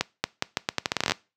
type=accelerating click train; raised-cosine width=0.2 ms; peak=-5 dBFS; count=16; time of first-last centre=0.01-1.12 s; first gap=230 ms; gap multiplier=0.8; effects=noise-tail reverb RT60 0.3 s tail -22 dB re dry + high-pass 100 Hz 12 dB/octave